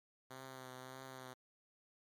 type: tone with vibrato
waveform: 5% pulse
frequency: 130 Hz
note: C3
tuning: 11 cents flat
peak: -38 dBFS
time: 0.3-1.34 s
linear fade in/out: 10 ms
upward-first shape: triangle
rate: 1.7 Hz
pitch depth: 32 cents each way
effects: MP3 96 kbps